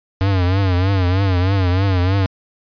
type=tone with vibrato; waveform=square; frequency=93.7 Hz; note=F#2; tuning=22 cents sharp; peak=-14 dBFS; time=0.21-2.26 s; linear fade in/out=0 ms; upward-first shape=triangle; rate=3.2 Hz; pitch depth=120 cents each way; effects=resampled to 11025 Hz